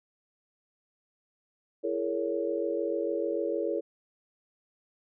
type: chord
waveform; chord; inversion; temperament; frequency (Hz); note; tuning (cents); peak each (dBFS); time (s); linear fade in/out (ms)
sine; A# half-diminished seventh; second; just; 335.6 / 419.5 / 466.2 / 559.4; E4 / G#4 / A#4 / C#5; +31 / +17 / 0 / +16; -33; 1.83-3.81; 20
effects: none